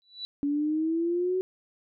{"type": "tone with exponential growth", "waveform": "sine", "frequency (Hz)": 3951, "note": "B7", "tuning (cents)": 0, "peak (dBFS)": -30, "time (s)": [0.02, 0.25], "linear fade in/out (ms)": 0, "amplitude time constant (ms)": 50}
{"type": "exponential sweep", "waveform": "sine", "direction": "up", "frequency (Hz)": [282.9, 375.9], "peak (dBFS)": -24, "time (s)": [0.43, 1.41], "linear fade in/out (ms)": 0}
{"effects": []}